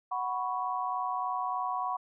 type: chord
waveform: sine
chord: F# suspended fourth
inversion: none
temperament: just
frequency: 740 / 986.7 / 1110 Hz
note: F#5 / B5 / C#6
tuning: 0 / -2 / +2 cents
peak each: -34 / -34 / -34 dBFS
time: 0.11-1.97 s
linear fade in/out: 10 ms
effects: none